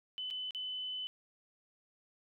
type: tone with dropouts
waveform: sine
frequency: 3017 Hz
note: F#7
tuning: 33 cents sharp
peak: -37 dBFS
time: 0.18-1.07 s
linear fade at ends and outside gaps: 0 ms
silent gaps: 0.303-0.309 / 0.508-0.548 s
effects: none